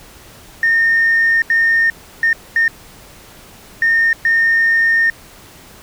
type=tone bursts at uneven times; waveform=sine; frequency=1827 Hz; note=A#6; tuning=35 cents flat; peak=-9 dBFS; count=6; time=0.63-1.42 / 1.5-1.9 / 2.23-2.33 / 2.56-2.68 / 3.82-4.13 / 4.25-5.1 s; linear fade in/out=2 ms; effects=tanh soft clip ceiling -6 dBFS + pink hiss -41 dBFS RMS until 5.82 s